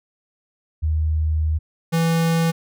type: tone pair in turn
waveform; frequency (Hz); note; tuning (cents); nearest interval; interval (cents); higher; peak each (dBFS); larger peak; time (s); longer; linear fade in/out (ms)
sine / square; 78.1 / 165.17; D#2 / E3; +7 / +4; octave + minor second; 1297; second; -17; neither; 0.82-1.59 / 1.92-2.52; first; 20
effects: none